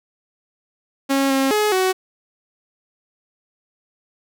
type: tone with pitch steps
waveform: sawtooth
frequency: 273.3 / 269.3 / 422.4 / 374.2 Hz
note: C#4 / C#4 / G#4 / F#4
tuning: -24 / -50 / +29 / +20 cents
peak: -12 dBFS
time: 1.09-1.93 s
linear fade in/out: 20 ms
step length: 210 ms
effects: none